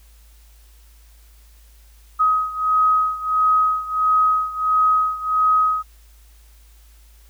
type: beating tone pair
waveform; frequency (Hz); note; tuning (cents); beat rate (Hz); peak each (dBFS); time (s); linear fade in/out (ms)
sine; 1262 / 1263.5; D#6 / D#6; +24 / +26; 1.5; -17 / -20; 2.19-5.83; 20
effects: added 54 Hz sine -46 dBFS peak until 7.29 s + white hiss -56 dBFS RMS until 7.29 s